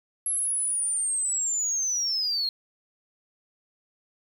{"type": "linear sweep", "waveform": "sine", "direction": "down", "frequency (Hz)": [11175, 4186], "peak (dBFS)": -23, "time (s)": [0.26, 2.49], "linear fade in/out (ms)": 2, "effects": ["tanh soft clip ceiling -20 dBFS", "9-bit"]}